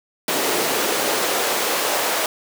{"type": "noise with high-pass filter sweep", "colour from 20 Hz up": "pink", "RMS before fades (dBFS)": -21, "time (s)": [0.28, 2.26], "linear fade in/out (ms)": 2, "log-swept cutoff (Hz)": [350, 570], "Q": 1.4, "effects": []}